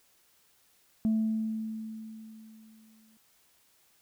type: tone with exponential decay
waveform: sine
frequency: 220 Hz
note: A3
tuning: in tune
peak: -21 dBFS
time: 1.05-3.17 s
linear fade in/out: 0 ms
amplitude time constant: 460 ms
effects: tanh soft clip ceiling -21 dBFS + white hiss -66 dBFS RMS until 4.01 s